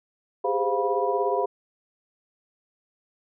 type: tone cluster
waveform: sine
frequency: 395.7 / 412.5 / 518 / 699 / 977 Hz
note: G4 / G#4 / C5 / F5 / B5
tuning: +16 / -12 / -17 / +1 / -19 cents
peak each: -28 dBFS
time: 0.44-1.46 s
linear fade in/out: 10 ms
effects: none